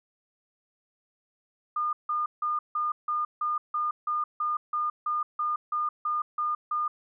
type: tone bursts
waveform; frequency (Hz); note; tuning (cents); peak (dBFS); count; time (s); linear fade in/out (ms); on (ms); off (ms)
sine; 1214; D#6; -43; -25; 16; 1.76-6.88; 5; 170; 160
effects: none